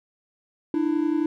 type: tone pair together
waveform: triangle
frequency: 298.8 / 330 Hz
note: D4 / E4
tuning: +30 / +2 cents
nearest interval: major second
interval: 172 cents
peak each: -21 / -22 dBFS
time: 0.74-1.26 s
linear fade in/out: 2 ms
effects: none